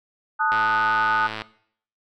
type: chord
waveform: sine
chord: D# diminished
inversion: second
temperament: equal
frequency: 880 / 1244.5 / 1480 Hz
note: A5 / D#6 / F#6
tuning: 0 / 0 / 0 cents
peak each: -23 dBFS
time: 0.39-1.28 s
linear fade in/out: 20 ms
type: click train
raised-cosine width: 0.3 ms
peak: -14 dBFS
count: 99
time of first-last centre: 0.52-1.419 s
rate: 109 Hz
effects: noise-tail reverb RT60 0.6 s tail -18 dB re dry